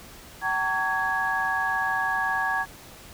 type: tone cluster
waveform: sine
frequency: 764 / 909 / 1131 / 1662 Hz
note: G5 / A#5 / C#6 / G#6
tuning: -45 / -44 / +34 / +1 cents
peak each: -29 / -30 / -31 / -25 dBFS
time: 0.41-2.66 s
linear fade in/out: 50 ms
effects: tanh soft clip ceiling -13 dBFS + pink hiss -46 dBFS RMS until 3.13 s